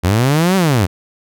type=linear two-way sweep; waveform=sawtooth; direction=up then down; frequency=82.41 to 196 to 82.41 Hz; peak=-7 dBFS; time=0.03-0.87 s; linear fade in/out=20 ms; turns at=0.56 s; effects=none